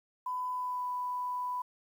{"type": "tone with pitch glide", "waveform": "sine", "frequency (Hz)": [1002, 992.8], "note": ["B5", "B5"], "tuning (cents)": [25, 9], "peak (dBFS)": -32, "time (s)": [0.26, 1.62], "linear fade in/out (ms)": 5, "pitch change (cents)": -16, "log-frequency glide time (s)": [0.51, 0.87], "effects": ["10-bit"]}